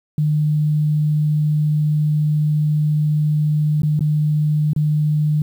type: tone with dropouts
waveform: sine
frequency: 151.2 Hz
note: D#3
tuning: 49 cents flat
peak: -14 dBFS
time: 0.18-5.42 s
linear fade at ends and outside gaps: 2 ms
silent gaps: 3.82-3.832 / 3.993-4.007 / 4.733-4.762 s
effects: 8-bit